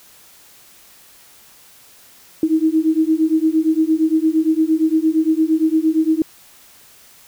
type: beating tone pair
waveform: sine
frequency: 313.3 / 322 Hz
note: D#4 / E4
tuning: +12 / -41 cents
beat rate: 8.7 Hz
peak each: -16 dBFS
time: 2.43-6.22 s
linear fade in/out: 2 ms
effects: white hiss -47 dBFS RMS until 7.27 s